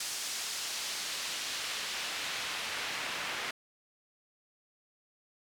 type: noise with band-pass filter sweep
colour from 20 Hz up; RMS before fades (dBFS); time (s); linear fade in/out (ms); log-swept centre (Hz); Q
pink; -37; 0-3.51; 5; 6100 to 2100; 0.85
effects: none